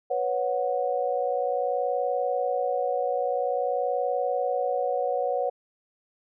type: chord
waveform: sine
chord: B suspended second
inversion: none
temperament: equal with one note detuned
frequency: 493.9 / 554.4 / 735.3 Hz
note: B4 / C#5 / F#5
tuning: 0 / 0 / -11 cents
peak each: -28 dBFS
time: 0.1-5.5 s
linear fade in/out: 10 ms
effects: none